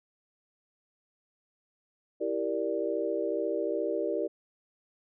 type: chord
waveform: sine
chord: E half-diminished seventh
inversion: none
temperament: equal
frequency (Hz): 329.6 / 392 / 466.2 / 587.3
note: E4 / G4 / Bb4 / D5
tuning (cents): 0 / 0 / 0 / 0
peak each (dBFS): -34 / -33 / -33 / -33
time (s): 2.2-4.28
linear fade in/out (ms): 20
effects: none